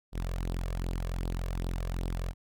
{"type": "tone with flanger", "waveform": "sawtooth", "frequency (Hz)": 43.62, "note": "F1", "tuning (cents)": -1, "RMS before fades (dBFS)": -33, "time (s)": [0.12, 2.34], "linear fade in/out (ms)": 50, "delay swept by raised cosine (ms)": [0.22, 1.82], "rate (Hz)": 2.6, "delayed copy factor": 0.65, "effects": []}